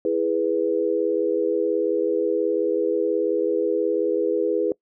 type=chord; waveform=sine; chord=E major; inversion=none; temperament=equal; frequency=329.6 / 415.3 / 493.9 Hz; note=E4 / G#4 / B4; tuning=0 / 0 / 0 cents; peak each=-25 / -23 / -23 dBFS; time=0.05-4.72 s; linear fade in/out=2 ms; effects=noise-tail reverb RT60 0.1 s tail -23 dB re dry